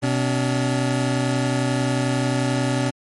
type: tone pair together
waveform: 25% pulse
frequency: 127.35 / 285.9 Hz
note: C3 / D4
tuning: -46 / -46 cents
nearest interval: octave + major second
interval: 1400 cents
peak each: -17 / -20 dBFS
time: 0.02-2.91 s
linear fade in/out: 20 ms
effects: MP3 48 kbps